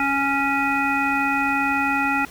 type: harmonic tone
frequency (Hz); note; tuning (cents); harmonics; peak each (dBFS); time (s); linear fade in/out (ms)
277.2; C#4; 0; 1 / 3 / 5 / 7 / 9; -25 / -24 / -24 / -28 / -25; 0-2.25; 2
effects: pink hiss -43 dBFS RMS until 2.3 s